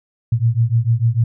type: beating tone pair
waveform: sine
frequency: 112.5 / 119.2 Hz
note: A2 / A#2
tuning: +39 / +39 cents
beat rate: 6.7 Hz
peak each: -16 dBFS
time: 0.32-1.24 s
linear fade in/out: 5 ms
effects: none